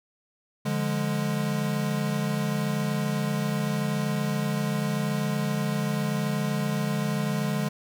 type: chord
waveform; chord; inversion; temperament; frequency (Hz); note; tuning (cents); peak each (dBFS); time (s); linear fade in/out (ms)
square; D diminished; none; equal; 146.83 / 174.61 / 207.7; D3 / F3 / Ab3; 0 / 0 / 0; -29 / -34 / -29; 0.65-7.69; 10
effects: none